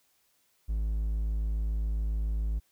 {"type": "tone", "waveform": "triangle", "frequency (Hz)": 53.6, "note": "A1", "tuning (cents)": -45, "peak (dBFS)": -25, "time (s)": [0.68, 2.6], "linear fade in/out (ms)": 20, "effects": ["white hiss -70 dBFS RMS until 2.71 s"]}